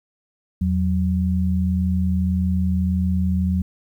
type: tone pair together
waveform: sine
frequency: 83.27 / 185 Hz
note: E2 / F#3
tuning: +18 / 0 cents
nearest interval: octave + major second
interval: 1382 cents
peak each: -20 dBFS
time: 0.61-3.62 s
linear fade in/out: 5 ms
effects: 9-bit